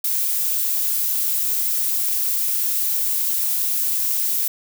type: noise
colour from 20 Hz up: violet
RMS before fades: -21 dBFS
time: 0.04-4.48 s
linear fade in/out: 5 ms
effects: none